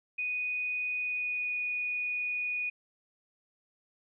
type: tone with pitch glide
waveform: sine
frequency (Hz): 2483 to 2467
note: D#7 to D#7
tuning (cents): -4 to -15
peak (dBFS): -30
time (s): 0.18-2.7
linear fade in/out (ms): 10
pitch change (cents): -11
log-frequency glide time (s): 0.96-1.58
effects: none